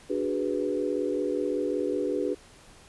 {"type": "chord", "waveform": "sine", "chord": "G# half-diminished seventh", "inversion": "second", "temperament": "equal", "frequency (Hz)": [293.7, 370, 415.3, 493.9], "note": ["D4", "F#4", "G#4", "B4"], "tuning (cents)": [0, 0, 0, 0], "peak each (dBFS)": -31, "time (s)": [0.09, 2.35], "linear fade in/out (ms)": 20, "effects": ["pink hiss -53 dBFS RMS until 2.88 s", "resampled to 24000 Hz"]}